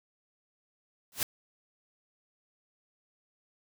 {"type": "noise with exponential growth", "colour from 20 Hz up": "white", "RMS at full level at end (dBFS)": -24, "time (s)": [1.12, 1.23], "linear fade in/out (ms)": 1, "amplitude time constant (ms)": 23, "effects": []}